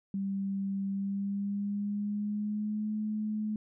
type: tone with pitch glide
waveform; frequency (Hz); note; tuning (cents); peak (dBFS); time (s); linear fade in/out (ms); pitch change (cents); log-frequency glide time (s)
sine; 196 to 213.7; G3 to G#3; 0 to +50; -30; 0.14-3.56; 2; +150; 0.89-2.93
effects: none